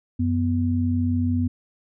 sine tone pair together, 92.48 / 246.9 Hz, F#2 / B3, 0 / 0 cents, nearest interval octave + perfect fourth, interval 1700 cents, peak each -22 dBFS, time 0.19-1.48 s, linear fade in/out 10 ms, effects none

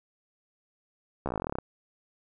slowing click train, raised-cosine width 1 ms, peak -17 dBFS, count 16, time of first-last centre 1.26-1.586 s, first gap 14 ms, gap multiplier 1.06, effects none

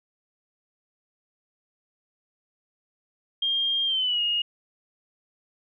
sine tone with pitch glide, 3212 to 2862 Hz, G7 to F7, +41 to +42 cents, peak -22 dBFS, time 3.42-4.42 s, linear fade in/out 5 ms, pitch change -199 cents, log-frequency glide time 3.85-4.21 s, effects none

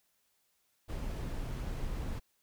brown noise, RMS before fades -37 dBFS, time 0.88-2.2 s, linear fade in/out 20 ms, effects white hiss -75 dBFS RMS until 2.42 s

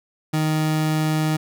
30% pulse tone, 155.56 Hz, D#3, in tune, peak -16 dBFS, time 0.33-1.37 s, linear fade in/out 10 ms, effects none

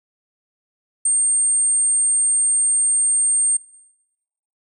sine tone, 8660 Hz, C#9, 41 cents flat, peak -13 dBFS, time 1.05-3.57 s, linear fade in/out 5 ms, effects noise-tail reverb RT60 1.0 s tail -23 dB re dry + tanh soft clip ceiling -12 dBFS

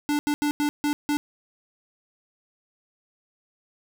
square tone bursts at uneven times, 293.7 Hz, D4, in tune, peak -22 dBFS, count 6, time 0.09-0.19 / 0.27-0.34 / 0.42-0.51 / 0.6-0.69 / 0.84-0.93 / 1.09-1.17 s, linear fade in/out 0 ms, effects none

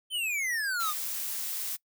square exponential sweep, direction down, 3136 to 1174.7 Hz, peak -29 dBFS, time 0.1-0.94 s, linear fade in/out 50 ms
blue noise, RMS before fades -34 dBFS, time 0.79-1.77 s, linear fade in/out 20 ms
effects noise-tail reverb RT60 0.1 s tail -23 dB re dry

